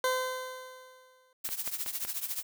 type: tone with exponential decay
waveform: 20% pulse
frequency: 513 Hz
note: C5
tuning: 34 cents flat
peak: -20 dBFS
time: 0.04-1.33 s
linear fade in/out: 2 ms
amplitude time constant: 280 ms
type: noise with tremolo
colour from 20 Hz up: blue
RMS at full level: -32 dBFS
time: 1.44-2.43 s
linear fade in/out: 10 ms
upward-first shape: triangle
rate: 14 Hz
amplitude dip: 85%
type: click train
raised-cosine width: 0.3 ms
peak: -23 dBFS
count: 4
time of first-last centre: 1.49-2.05 s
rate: 5.36 Hz
effects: none